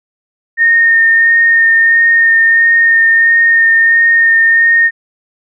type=tone with vibrato; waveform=sine; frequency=1834 Hz; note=A#6; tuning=29 cents flat; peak=-5 dBFS; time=0.57-4.91 s; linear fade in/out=50 ms; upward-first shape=sine; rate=1.5 Hz; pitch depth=11 cents each way; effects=none

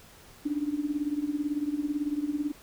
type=tone with tremolo; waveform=sine; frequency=293.8 Hz; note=D4; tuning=1 cent sharp; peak=-23 dBFS; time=0.45-2.52 s; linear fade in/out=10 ms; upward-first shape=triangle; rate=18 Hz; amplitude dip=90%; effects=pink hiss -53 dBFS RMS until 2.62 s

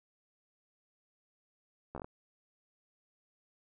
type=slowing click train; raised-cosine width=1 ms; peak=-28 dBFS; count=6; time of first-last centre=1.95-2.045 s; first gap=13 ms; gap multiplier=1.19; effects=none

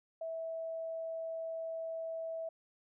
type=tone; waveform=sine; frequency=653 Hz; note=E5; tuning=17 cents flat; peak=-37 dBFS; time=0.21-2.49 s; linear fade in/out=5 ms; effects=none

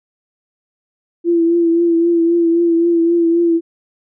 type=tone with vibrato; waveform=sine; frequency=337.6 Hz; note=E4; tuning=41 cents sharp; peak=-10 dBFS; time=1.24-3.61 s; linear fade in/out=50 ms; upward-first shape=triangle; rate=3.8 Hz; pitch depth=38 cents each way; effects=none

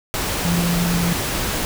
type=tone in noise; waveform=sine; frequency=172.5 Hz; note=F3; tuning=21 cents flat; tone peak=-18 dBFS; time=0.45-1.13 s; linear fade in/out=0 ms; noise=pink; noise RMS=-23 dBFS; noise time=0.14-1.65 s; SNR=+2 dB; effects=none

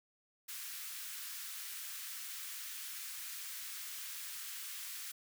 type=high-pass noise; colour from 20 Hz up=white; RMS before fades=-45 dBFS; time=0.48-5.12 s; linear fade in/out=10 ms; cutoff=1300 Hz; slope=24 dB/octave; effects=none

